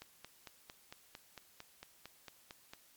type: click train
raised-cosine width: 0.2 ms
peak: -30 dBFS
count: 13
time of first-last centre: 0.02-2.735 s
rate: 4.42 Hz
effects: white hiss -65 dBFS RMS until 2.96 s + MP3 96 kbps